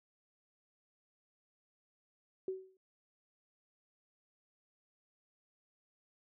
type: tone with exponential decay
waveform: sine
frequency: 377.7 Hz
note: F#4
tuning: 36 cents sharp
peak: -32 dBFS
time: 2.48-2.77 s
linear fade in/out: 2 ms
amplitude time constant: 63 ms
effects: none